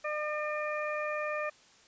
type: harmonic tone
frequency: 603 Hz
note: D5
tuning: 46 cents sharp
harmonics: 1 / 2 / 3 / 4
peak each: -34 / -37 / -39 / -40 dBFS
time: 0.04-1.5 s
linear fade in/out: 10 ms
effects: white hiss -60 dBFS RMS until 1.87 s + resampled to 16000 Hz